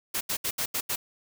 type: noise bursts at uneven times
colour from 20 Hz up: white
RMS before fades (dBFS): -29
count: 6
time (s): 0.14-0.21 / 0.29-0.37 / 0.44-0.51 / 0.58-0.66 / 0.74-0.81 / 0.89-0.96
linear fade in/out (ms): 10
effects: none